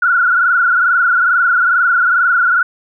sine tone with frequency modulation, 1430 Hz, F6, 41 cents sharp, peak -9 dBFS, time 0.02-2.63 s, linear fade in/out 5 ms, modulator 22.3 Hz, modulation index 3, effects none

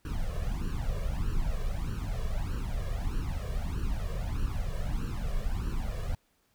brown noise with flanger, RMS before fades -31 dBFS, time 0.05-6.15 s, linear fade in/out 2 ms, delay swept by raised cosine 0.69 to 1.79 ms, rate 1.6 Hz, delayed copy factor +0.95, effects pink hiss -71 dBFS RMS until 6.54 s

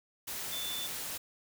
sine tone in noise, 3520 Hz, A7, in tune, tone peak -37 dBFS, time 0.52-0.87 s, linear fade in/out 10 ms, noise white, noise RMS -39 dBFS, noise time 0.27-1.18 s, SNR -1 dB, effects none

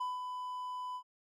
triangle tone with ADSR envelope, 1000 Hz, B5, 21 cents sharp, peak -31 dBFS, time 0-1.03 s, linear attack 10 ms, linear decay 180 ms, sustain -5 dB, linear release 73 ms, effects none

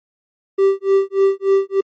triangle tone with tremolo, 390.3 Hz, G4, 8 cents flat, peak -7 dBFS, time 0.58-1.81 s, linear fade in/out 10 ms, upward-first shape sine, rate 3.4 Hz, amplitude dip 100%, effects MP3 32 kbps

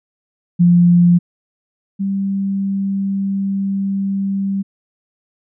sine tone pair in turn, 174.61 / 195.99 Hz, F3 / G3, 0 / 0 cents, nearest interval major second, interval 200 cents, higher second, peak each -7 / -16 dBFS, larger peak first, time 0.59-1.19 / 1.99-4.63 s, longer second, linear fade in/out 20 ms, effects none

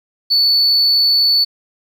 sine tone, 4464 Hz, C#8, 11 cents sharp, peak -8 dBFS, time 0.3-1.45 s, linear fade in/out 20 ms, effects tanh soft clip ceiling -8 dBFS + 8-bit

